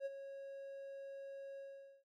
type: tone with ADSR envelope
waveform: triangle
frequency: 549 Hz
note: C#5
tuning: 17 cents flat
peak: -35 dBFS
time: 0-2.04 s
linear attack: 57 ms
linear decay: 28 ms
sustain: -10 dB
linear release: 460 ms
effects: none